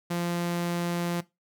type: tone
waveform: sawtooth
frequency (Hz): 173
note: F3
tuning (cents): -16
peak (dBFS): -23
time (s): 0.1-1.21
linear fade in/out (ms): 10
effects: noise-tail reverb RT60 0.2 s tail -18 dB re dry